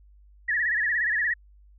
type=tone with vibrato; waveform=sine; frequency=1809 Hz; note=A6; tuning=48 cents sharp; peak=-22 dBFS; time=0.48-1.34 s; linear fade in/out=10 ms; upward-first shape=sine; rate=17 Hz; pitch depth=130 cents each way; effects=added 50 Hz sine -51 dBFS peak until 1.78 s